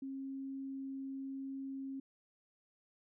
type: tone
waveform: sine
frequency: 269.9 Hz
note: C#4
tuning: 46 cents flat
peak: -40 dBFS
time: 0.02-2 s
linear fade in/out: 5 ms
effects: none